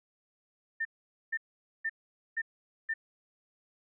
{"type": "tone bursts", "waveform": "sine", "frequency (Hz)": 1800, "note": "A6", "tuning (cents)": 39, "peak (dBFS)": -29, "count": 5, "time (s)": [0.8, 2.94], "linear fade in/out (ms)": 10, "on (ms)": 52, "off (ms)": 470, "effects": []}